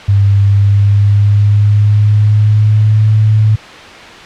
sine tone with pitch glide, 100 to 107.8 Hz, G2 to A2, +35 to -35 cents, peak -5 dBFS, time 0.08-3.56 s, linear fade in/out 10 ms, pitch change +130 cents, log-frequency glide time 0.43-3.09 s, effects white hiss -30 dBFS RMS until 4.25 s + low-pass 3000 Hz 12 dB/octave

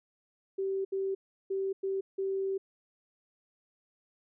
sine tone bursts at uneven times, 387 Hz, G4, 22 cents flat, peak -29 dBFS, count 5, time 0.58-0.85 / 0.92-1.15 / 1.5-1.73 / 1.83-2.01 / 2.18-2.58 s, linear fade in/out 10 ms, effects none

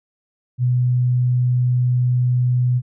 sine tone, 124.4 Hz, B2, 13 cents sharp, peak -14 dBFS, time 0.58-2.82 s, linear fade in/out 50 ms, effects none

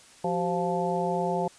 harmonic tone with a mistuned harmonic, 174.61 Hz, F3, in tune, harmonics 1 / 2 / 3 / 4 / 5, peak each -31 / -31 / -31 / -31 / -31 dBFS, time 0.24-1.48 s, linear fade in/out 5 ms, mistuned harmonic 2, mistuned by +150 cents, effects white hiss -53 dBFS RMS until 1.58 s + resampled to 22050 Hz

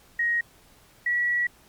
sine tone pair in turn, 1882 / 1933.8 Hz, A#6 / B6, +16 / -37 cents, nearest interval unison, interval 47 cents, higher second, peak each -21 dBFS, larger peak neither, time 0.19-0.41 / 1.06-1.47 s, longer second, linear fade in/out 5 ms, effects pink hiss -56 dBFS RMS until 1.68 s + MP3 96 kbps

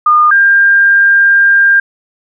sine tone pair in turn, 1217 / 1599.4 Hz, D#6 / G6, -39 / +34 cents, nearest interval perfect fourth, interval 473 cents, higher second, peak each -4 dBFS, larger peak neither, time 0.06-0.31 / 0.31-1.8 s, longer second, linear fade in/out 5 ms, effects none

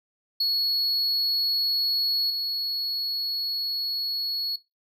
triangle tone with level steps, 4361 Hz, C#8, 29 cents flat, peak -20 / -24 dBFS, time 0.4-4.56 s, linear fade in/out 5 ms, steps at 2.3 s, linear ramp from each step 2 ms, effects noise-tail reverb RT60 0.2 s tail -18 dB re dry

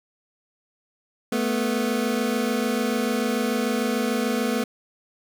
25% pulse tone pair together, 219.2 / 246 Hz, A3 / B3, -6 / -7 cents, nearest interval major second, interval 199 cents, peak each -21 dBFS, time 1.32-4.64 s, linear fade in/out 5 ms, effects none

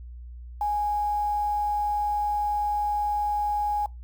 sine tone with quantisation, 830.6 Hz, G#5, in tune, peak -23 dBFS, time 0.61-3.86 s, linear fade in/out 2 ms, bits 8, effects noise-tail reverb RT60 0.2 s tail -22 dB re dry + added 60 Hz sine -38 dBFS peak until 4.03 s

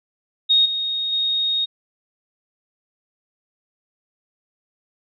sine tone with level steps, 3729 Hz, A#7, in tune, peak -12 / -21 / -18 dBFS, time 0.49-1.66 s, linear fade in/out 20 ms, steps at 0.65 / 1.12 s, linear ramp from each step 10 ms, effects none

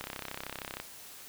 click train, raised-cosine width 0.3 ms, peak -21 dBFS, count 27, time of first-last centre 0.01-0.8 s, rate 32.9 Hz, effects white hiss -49 dBFS RMS until 1.28 s

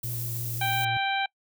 violet noise, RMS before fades -35 dBFS, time 0.03-0.85 s, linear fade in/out 5 ms
triangle tone with vibrato, 117.6 Hz, A#2, 16 cents sharp, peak -30 dBFS, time 0.04-0.97 s, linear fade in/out 0 ms, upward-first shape sine, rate 5.6 Hz, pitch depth 24 cents each way
harmonic tone, 784 Hz, G5, in tune, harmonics 1 / 2 / 3 / 4 / 5, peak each -27 / -31 / -32 / -35 / -36 dBFS, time 0.61-1.26 s, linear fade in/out 5 ms
effects noise-tail reverb RT60 0.1 s tail -25 dB re dry

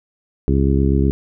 harmonic tone, 68.1 Hz, C#2, 30 cents flat, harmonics 1 / 2 / 3 / 4 / 5 / 6, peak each -16 / -19 / -21 / -22 / -23 / -24 dBFS, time 0.48-1.11 s, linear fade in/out 0 ms, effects none

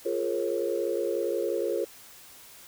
sine chord, Bb minor seventh, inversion second, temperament equal with one note detuned, 349.2 / 415.3 / 466.2 / 543.3 Hz, F4 / Ab4 / Bb4 / Db5, 0 / 0 / 0 / -35 cents, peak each -31 dBFS, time 0.05-1.85 s, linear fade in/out 10 ms, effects tanh soft clip ceiling -15 dBFS + white hiss -50 dBFS RMS until 2.67 s

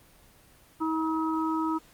harmonic tone, 319.3 Hz, D#4, 45 cents sharp, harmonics 1 / 3 / 4, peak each -27 / -32 / -33 dBFS, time 0.8-1.79 s, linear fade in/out 20 ms, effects pink hiss -57 dBFS RMS until 1.93 s + Opus 24 kbps

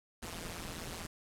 pink noise with amplitude modulation, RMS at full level -39 dBFS, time 0.22-1.07 s, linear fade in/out 10 ms, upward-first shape sine, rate 170 Hz, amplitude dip 95%, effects low-pass 12000 Hz 12 dB/octave

